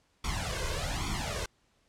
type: noise with flanger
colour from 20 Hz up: pink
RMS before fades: -33 dBFS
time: 0.24-1.46 s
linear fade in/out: 5 ms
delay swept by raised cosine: 0.88 to 1.98 ms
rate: 1.2 Hz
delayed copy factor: +0.9
effects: pink hiss -70 dBFS RMS until 1.88 s + low-pass 8000 Hz 12 dB/octave